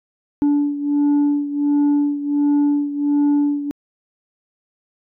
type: beating tone pair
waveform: sine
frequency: 289.2 / 290.6 Hz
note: D4 / D4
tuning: -27 / -18 cents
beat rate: 1.4 Hz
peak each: -14 / -18 dBFS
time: 0.42-3.71 s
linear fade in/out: 0 ms
effects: tanh soft clip ceiling -12 dBFS